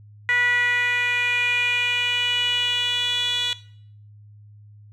10% pulse tone with band-pass filter sweep, 487.5 Hz, B4, 23 cents flat, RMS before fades -22 dBFS, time 0.29-3.53 s, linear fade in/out 0 ms, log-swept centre 1900 to 3600 Hz, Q 5.7, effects noise-tail reverb RT60 0.6 s tail -18 dB re dry + added 104 Hz sine -44 dBFS peak until 4.92 s

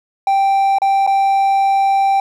triangle tone with dropouts, 784 Hz, G5, in tune, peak -9 dBFS, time 0.27-2.2 s, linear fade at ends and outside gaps 2 ms, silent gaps 0.785-0.818 / 1.066-1.074 s, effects none

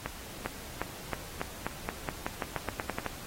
accelerating click train, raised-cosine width 0.5 ms, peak -16 dBFS, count 16, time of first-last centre 0.06-3.063 s, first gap 400 ms, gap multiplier 0.89, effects pink hiss -45 dBFS RMS until 3.26 s + AAC 48 kbps

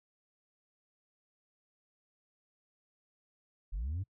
sine linear sweep, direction up, 38.89 to 101.9 Hz, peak -31 dBFS, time 3.72-4.04 s, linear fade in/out 20 ms, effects noise-tail reverb RT60 0.1 s tail -26 dB re dry + tanh soft clip ceiling -32 dBFS

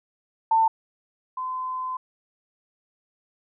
sine tone pair in turn, 895 / 1025 Hz, A5 / C6, +29 / -36 cents, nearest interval major second, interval 235 cents, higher second, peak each -16 / -27 dBFS, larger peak first, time 0.51-0.68 / 1.37-1.97 s, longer second, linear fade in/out 5 ms, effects none

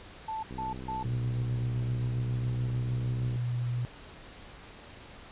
sine tone bursts, 880 Hz, A5, in tune, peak -32 dBFS, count 3, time 0.28-1.03 s, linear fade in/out 5 ms, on 150 ms, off 150 ms
click train, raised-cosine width 3 ms, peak -29 dBFS, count 183, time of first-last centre 0.51-3.358 s, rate 63.9 Hz
sine tone with pitch glide, 120 to 121.46 Hz, B2 to B2, -49 to -28 cents, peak -28 dBFS, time 1.05-3.85 s, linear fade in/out 0 ms, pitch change +21 cents, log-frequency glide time 1.67-2.87 s
effects pink hiss -49 dBFS RMS until 5.31 s + resampled to 8000 Hz

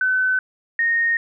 sine tone pair in turn, 1515 / 1853.6 Hz, F#6 / A#6, +40 / -10 cents, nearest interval minor third, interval 350 cents, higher second, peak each -16 dBFS, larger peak neither, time 0.01-0.39 / 0.79-1.17 s, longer neither, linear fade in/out 2 ms, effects none

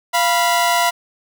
sawtooth tone pair together, 693 / 980 Hz, F5 / B5, -14 / -14 cents, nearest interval tritone, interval 600 cents, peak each -13 dBFS, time 0.13-0.91 s, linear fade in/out 20 ms, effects none

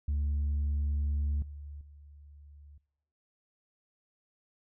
sine tone with level steps, 72.5 Hz, D2, 22 cents flat, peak -25 / -41 / -50 dBFS, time 0.08-2.78 s, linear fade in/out 5 ms, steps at 1.42 / 1.81 s, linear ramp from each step 2 ms, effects noise-tail reverb RT60 0.8 s tail -22 dB re dry + tanh soft clip ceiling -26 dBFS

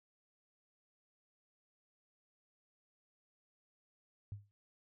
sine tone with exponential decay, 102 Hz, G#2, 31 cents flat, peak -38 dBFS, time 4.32-4.51 s, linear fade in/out 0 ms, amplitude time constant 40 ms, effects none

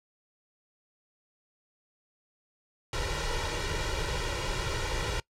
pink noise with comb filter, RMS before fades -31 dBFS, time 2.93-5.2 s, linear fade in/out 2 ms, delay 2.1 ms, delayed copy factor +0.9, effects noise-tail reverb RT60 0.1 s tail -22 dB re dry + low-pass 6000 Hz 12 dB/octave

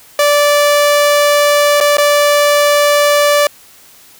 sawtooth tone with dropouts, 583 Hz, D5, 13 cents flat, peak -4 dBFS, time 0.19-3.47 s, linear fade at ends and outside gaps 2 ms, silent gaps 1.803-1.809 / 1.97-1.982 s, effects white hiss -42 dBFS RMS until 4.19 s

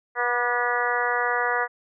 harmonic tone with a mistuned harmonic, 243 Hz, B3, 28 cents flat, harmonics 2 / 3 / 4 / 5 / 6 / 7 / 8, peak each -29 / -29 / -29 / -29 / -29 / -29 / -29 dBFS, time 0.15-1.68 s, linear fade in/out 50 ms, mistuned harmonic 5, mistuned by -22 cents, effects none

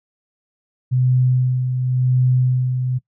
sine tone with tremolo, 127.1 Hz, C3, 50 cents flat, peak -12 dBFS, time 0.91-2.99 s, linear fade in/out 20 ms, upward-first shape sine, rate 0.92 Hz, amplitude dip 50%, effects noise-tail reverb RT60 0.1 s tail -20 dB re dry

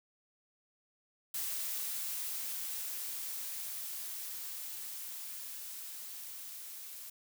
blue noise with level ramp, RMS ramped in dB -37 to -47 dBFS, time 1.34-7.1 s, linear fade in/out 5 ms, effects none

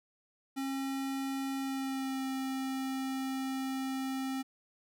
square tone with pitch glide, 270 to 265.2 Hz, C#4 to C4, -45 to +23 cents, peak -34 dBFS, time 0.56-4.43 s, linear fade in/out 20 ms, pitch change -32 cents, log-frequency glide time 1.58-2.25 s, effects none

